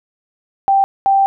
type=tone pair in turn; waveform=sine; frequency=784 / 784 Hz; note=G5 / G5; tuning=0 / 0 cents; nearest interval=unison; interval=0 cents; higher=neither; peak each=-9 dBFS; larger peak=neither; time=0.68-0.84 / 1.06-1.26 s; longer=second; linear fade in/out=0 ms; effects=none